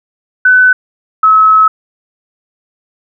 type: tone pair in turn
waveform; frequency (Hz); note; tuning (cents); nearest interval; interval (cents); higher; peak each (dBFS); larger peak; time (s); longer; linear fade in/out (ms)
sine; 1505 / 1289.8; F#6 / E6; +29 / -38; minor third; 267; first; -3; neither; 0.45-0.73 / 1.23-1.68; second; 5
effects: none